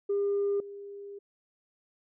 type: tone with level steps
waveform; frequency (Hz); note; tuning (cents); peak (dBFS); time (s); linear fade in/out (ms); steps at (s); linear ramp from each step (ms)
sine; 402.5; G4; +46; -24 / -40; 0.09-1.19; 10; 0.6; 2
effects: tanh soft clip ceiling -22 dBFS